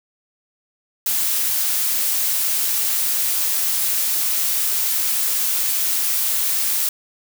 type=noise; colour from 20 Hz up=blue; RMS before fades=-20 dBFS; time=1.06-6.89 s; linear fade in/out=2 ms; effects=none